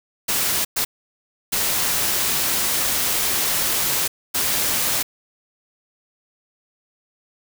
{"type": "noise bursts at uneven times", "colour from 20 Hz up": "white", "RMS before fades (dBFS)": -21, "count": 4, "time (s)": [[0.28, 0.65], [0.76, 0.85], [1.52, 4.08], [4.34, 5.03]], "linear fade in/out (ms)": 10, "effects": []}